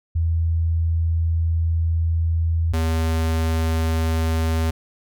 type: tone pair in turn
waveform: sine / square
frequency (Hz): 82.41 / 80.9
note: E2 / E2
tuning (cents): 0 / -32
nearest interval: unison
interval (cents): 32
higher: first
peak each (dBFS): -17 / -19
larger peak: first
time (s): 0.15-2.73 / 2.73-4.71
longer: first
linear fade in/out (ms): 10
effects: none